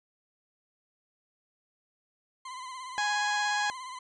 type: tone with vibrato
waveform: 40% pulse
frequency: 1026 Hz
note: C6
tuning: 34 cents flat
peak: -38 dBFS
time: 2.45-3.99 s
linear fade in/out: 5 ms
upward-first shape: sine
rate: 17 Hz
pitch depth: 55 cents each way
type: harmonic tone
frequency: 830.6 Hz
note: G#5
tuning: in tune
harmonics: 1 / 2 / 3 / 4 / 5 / 6 / 7 / 8 / 9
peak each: -30 / -30 / -40 / -39 / -39 / -45 / -47 / -44 / -45 dBFS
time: 2.98-3.7 s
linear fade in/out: 0 ms
effects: resampled to 22050 Hz